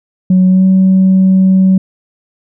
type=tone with pitch glide; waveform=sine; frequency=185 to 188.89 Hz; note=F#3 to F#3; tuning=0 to +36 cents; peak=-3 dBFS; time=0.3-1.78 s; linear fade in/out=5 ms; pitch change=+36 cents; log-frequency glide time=0.47-0.65 s; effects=tanh soft clip ceiling -2 dBFS